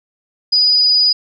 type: tone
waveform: sine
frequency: 4941 Hz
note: D#8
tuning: 13 cents flat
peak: -9 dBFS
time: 0.52-1.13 s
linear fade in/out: 10 ms
effects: none

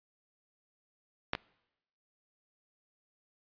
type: clicks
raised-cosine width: 0.3 ms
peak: -13 / -18 dBFS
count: 2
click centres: 1.334 / 1.351 s
effects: noise-tail reverb RT60 0.9 s tail -24 dB re dry + resampled to 11025 Hz

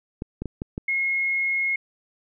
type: clicks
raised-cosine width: 3 ms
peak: -16 dBFS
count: 5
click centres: 0.221 / 0.42 / 0.457 / 0.619 / 0.779 s
type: tone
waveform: sine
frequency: 2160 Hz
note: C#7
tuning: 45 cents flat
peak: -21 dBFS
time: 0.88-1.76 s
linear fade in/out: 5 ms
effects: none

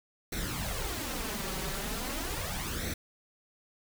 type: noise with flanger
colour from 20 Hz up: pink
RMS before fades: -35 dBFS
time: 0.32-2.94 s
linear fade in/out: 5 ms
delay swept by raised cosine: 0.5 to 5.3 ms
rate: 0.39 Hz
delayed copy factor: +0.65
effects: none

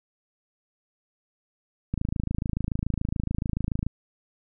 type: click train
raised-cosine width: 5 ms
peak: -14 dBFS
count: 53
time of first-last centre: 1.94-3.866 s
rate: 27 Hz
effects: none

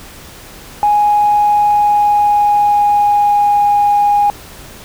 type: tone with pitch glide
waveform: sine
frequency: 830.6 to 821.1 Hz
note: G#5 to G#5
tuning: 0 to -20 cents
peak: -7 dBFS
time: 0.83-4.3 s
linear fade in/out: 0 ms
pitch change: -20 cents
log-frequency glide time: 1.49-3.71 s
effects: tanh soft clip ceiling -3 dBFS + pink hiss -35 dBFS RMS until 4.84 s

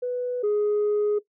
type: tone pair in turn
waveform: sine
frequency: 494.6 / 417.1 Hz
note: B4 / G#4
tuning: +3 / +7 cents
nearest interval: minor third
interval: 296 cents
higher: first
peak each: -24 / -18 dBFS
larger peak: second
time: 0.02-0.43 / 0.43-1.19 s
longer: second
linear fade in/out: 10 ms
effects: noise-tail reverb RT60 0.1 s tail -17 dB re dry + tanh soft clip ceiling -18 dBFS

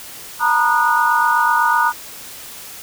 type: tone cluster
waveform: sine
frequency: 916 / 964 / 1226 / 1464 Hz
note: A#5 / B5 / D#6 / F#6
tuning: -31 / -42 / -26 / -19 cents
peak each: -18 dBFS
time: 0.39-1.93 s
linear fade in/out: 50 ms
effects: white hiss -35 dBFS RMS until 2.82 s

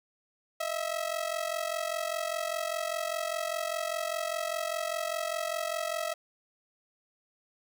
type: ring-modulated tone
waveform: sawtooth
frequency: 649 Hz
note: E5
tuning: 27 cents flat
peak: -24 dBFS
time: 0.6-6.14 s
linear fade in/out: 5 ms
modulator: 22.5 Hz
effects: none

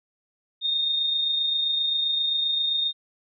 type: tone with amplitude modulation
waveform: sine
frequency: 3675 Hz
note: A#7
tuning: 25 cents flat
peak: -20 dBFS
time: 0.61-2.93 s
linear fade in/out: 50 ms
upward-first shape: sine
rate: 27.6 Hz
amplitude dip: 35%
effects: none

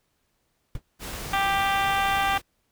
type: noise with exponential decay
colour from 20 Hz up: brown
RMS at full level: -27 dBFS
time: 0.75-0.82 s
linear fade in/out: 2 ms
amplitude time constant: 15 ms
type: noise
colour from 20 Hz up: pink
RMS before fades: -35 dBFS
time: 0.99-2.42 s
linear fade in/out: 50 ms
type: harmonic tone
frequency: 393.5 Hz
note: G4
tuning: 7 cents sharp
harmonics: 2 / 3 / 4 / 5 / 6 / 7 / 8 / 9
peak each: -24 / -28 / -30 / -32 / -34 / -35 / -36 / -37 dBFS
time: 1.33-2.38 s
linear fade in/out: 5 ms
effects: pink hiss -72 dBFS RMS until 2.71 s

